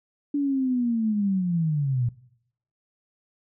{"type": "linear sweep", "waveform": "sine", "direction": "down", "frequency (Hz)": [290.6, 116.54], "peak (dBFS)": -21, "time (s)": [0.34, 2.09], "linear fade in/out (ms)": 5, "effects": ["noise-tail reverb RT60 0.7 s tail -20 dB re dry"]}